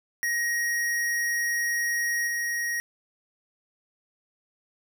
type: tone with level steps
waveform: square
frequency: 1885 Hz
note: A#6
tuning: 19 cents sharp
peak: -25 / -27 dBFS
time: 0.23-2.8 s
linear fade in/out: 0 ms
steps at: 2.27 s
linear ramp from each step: 5 ms
effects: none